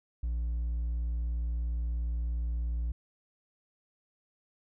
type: tone with hard clipping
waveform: sine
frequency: 58.5 Hz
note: A#1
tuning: 7 cents sharp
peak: -30 dBFS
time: 0.23-2.92 s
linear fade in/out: 5 ms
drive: 2 dB
effects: none